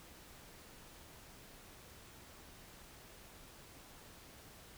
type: silence
effects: pink hiss -57 dBFS RMS until 4.77 s